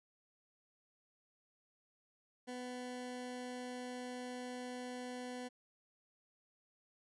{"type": "tone", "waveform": "20% pulse", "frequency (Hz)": 249.2, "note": "B3", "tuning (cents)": 16, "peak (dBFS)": -38, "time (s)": [2.47, 5.49], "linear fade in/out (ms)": 20, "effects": ["resampled to 24000 Hz"]}